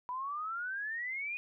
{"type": "exponential sweep", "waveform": "sine", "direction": "up", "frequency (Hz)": [979, 2489], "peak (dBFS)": -35, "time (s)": [0.09, 1.37], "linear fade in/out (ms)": 0, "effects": []}